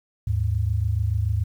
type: tone pair together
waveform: sine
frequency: 77.78 / 104.73 Hz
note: D#2 / G#2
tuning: 0 / +15 cents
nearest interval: perfect fourth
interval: 515 cents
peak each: -24 / -22 dBFS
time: 0.27-1.44 s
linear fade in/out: 5 ms
effects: 9-bit